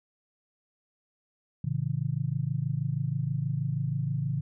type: chord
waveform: sine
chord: A major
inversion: none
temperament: equal with one note detuned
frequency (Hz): 112.25 / 138.59 / 164.81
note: A2 / C#3 / E3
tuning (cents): +35 / 0 / 0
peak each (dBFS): -33 / -29 / -33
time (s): 1.64-4.41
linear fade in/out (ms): 5
effects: none